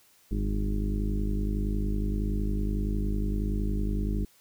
harmonic tone with a mistuned harmonic, 50.8 Hz, G#1, 38 cents flat, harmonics 1 / 2 / 3 / 4 / 5 / 6 / 7 / 8, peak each -27 / -35 / -41 / -33 / -46 / -37 / -44 / -43 dBFS, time 0.31-4.25 s, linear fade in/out 5 ms, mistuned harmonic 1, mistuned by -150 cents, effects white hiss -61 dBFS RMS until 4.4 s

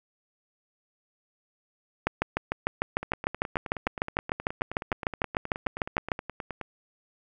two click trains, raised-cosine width 0.5 ms, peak -19 / -9 dBFS, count 35 / 28, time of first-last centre 3.03-6.613 / 2.07-6.118 s, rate 9.49 / 6.67 Hz, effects none

